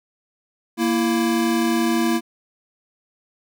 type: tone pair together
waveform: square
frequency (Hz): 233.4 / 333.1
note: A#3 / E4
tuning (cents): +2 / +18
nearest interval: tritone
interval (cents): 616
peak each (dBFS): -21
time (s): 0.77-2.21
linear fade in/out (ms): 50
effects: none